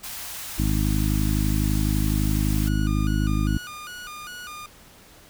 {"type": "band-stop noise", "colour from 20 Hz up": "white", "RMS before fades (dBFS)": -35, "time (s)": [0.03, 2.69], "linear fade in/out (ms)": 10, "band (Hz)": [110, 620], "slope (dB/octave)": 96}
{"type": "harmonic tone", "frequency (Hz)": 51.91, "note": "G#1", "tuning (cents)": 0, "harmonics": [1, 2, 3, 4, 5, 6], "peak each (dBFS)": [-23, -26, -28, -29, -30, -31], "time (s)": [0.58, 3.58], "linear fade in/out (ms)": 10}
{"type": "tone with vibrato", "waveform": "sawtooth", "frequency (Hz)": 1330, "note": "E6", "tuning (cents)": 15, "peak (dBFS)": -32, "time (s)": [2.67, 4.66], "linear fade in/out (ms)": 2, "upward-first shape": "square", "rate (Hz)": 2.5, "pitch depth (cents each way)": 160}
{"effects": ["pink hiss -50 dBFS RMS until 5.29 s"]}